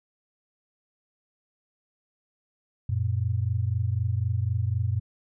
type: tone pair together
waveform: sine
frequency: 92.57 / 116.54 Hz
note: F#2 / A#2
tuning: +1 / 0 cents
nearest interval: major third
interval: 399 cents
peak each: -26 dBFS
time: 2.89-5 s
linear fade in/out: 5 ms
effects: none